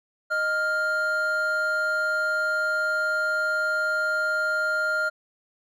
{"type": "tone pair together", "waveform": "triangle", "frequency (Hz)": [620.6, 1402], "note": ["D#5", "F6"], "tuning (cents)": [-5, 6], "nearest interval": "octave + major second", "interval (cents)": 1411, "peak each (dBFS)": [-28, -21], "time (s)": [0.3, 5.1], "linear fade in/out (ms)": 20, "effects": []}